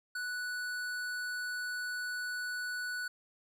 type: tone with tanh clipping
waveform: sine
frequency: 1480 Hz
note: F#6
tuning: in tune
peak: -37 dBFS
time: 0.15-3.08 s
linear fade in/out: 5 ms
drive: 17 dB
effects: none